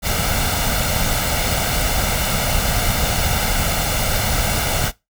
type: noise with comb filter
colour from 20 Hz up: pink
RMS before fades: -19 dBFS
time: 0.02-4.92 s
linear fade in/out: 50 ms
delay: 1.4 ms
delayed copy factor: +0.6
effects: noise-tail reverb RT60 0.2 s tail -20 dB re dry